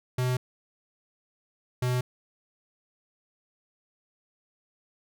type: tone pair in turn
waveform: square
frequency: 126.3 / 125.21 Hz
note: B2 / B2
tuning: +39 / +24 cents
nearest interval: unison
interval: 15 cents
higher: first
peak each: -25 / -25 dBFS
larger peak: neither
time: 0.18-0.37 / 1.82-2.01 s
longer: neither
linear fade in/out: 5 ms
effects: none